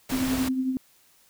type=noise; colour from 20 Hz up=pink; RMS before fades=-32 dBFS; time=0.09-0.49 s; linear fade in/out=10 ms
type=tone with tremolo; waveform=sine; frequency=260 Hz; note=C4; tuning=11 cents flat; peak=-21 dBFS; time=0.12-0.77 s; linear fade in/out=0 ms; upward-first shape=triangle; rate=11 Hz; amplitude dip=55%
effects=white hiss -60 dBFS RMS until 1.29 s